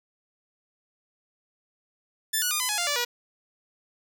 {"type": "tone with pitch steps", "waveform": "5% pulse", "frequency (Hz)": [1760, 1463, 1216.1, 1010.9, 840.3, 698.5, 580.6, 482.6], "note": ["A6", "F#6", "D#6", "B5", "G#5", "F5", "D5", "B4"], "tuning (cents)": [0, -20, -40, 40, 20, 0, -20, -40], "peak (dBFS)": -13, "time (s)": [2.33, 3.05], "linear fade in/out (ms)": 10, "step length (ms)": 90, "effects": []}